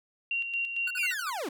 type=tone with tremolo; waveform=sine; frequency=2758 Hz; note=F7; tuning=22 cents flat; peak=-27 dBFS; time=0.31-1.12 s; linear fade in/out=2 ms; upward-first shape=square; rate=4.4 Hz; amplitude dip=50%
type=tone bursts; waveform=square; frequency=1481 Hz; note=F#6; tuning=1 cent sharp; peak=-34 dBFS; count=6; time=0.87-1.302 s; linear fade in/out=5 ms; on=37 ms; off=42 ms
type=linear sweep; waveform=40% pulse; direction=down; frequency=2561 to 240.3 Hz; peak=-31 dBFS; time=0.97-1.49 s; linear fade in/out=5 ms
effects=none